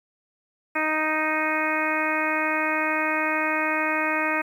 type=harmonic tone; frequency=311.1 Hz; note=D#4; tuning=in tune; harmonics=1 / 2 / 3 / 4 / 5 / 6 / 7 / 8; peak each=-30 / -30 / -30 / -30 / -30 / -30 / -30 / -30 dBFS; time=0.75-4.42 s; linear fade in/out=10 ms; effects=9-bit

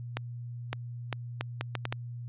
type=accelerating click train; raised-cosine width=0.3 ms; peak=-15 dBFS; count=8; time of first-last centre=0.17-1.925 s; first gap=560 ms; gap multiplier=0.71; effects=added 120 Hz sine -37 dBFS peak until 2.28 s + resampled to 8000 Hz

